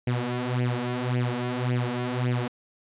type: tone with flanger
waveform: sawtooth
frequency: 123.47 Hz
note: B2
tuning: in tune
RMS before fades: -27 dBFS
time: 0.07-2.48 s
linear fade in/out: 5 ms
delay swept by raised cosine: 0.4 to 5.3 ms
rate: 1.8 Hz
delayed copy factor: +0.75
effects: resampled to 8000 Hz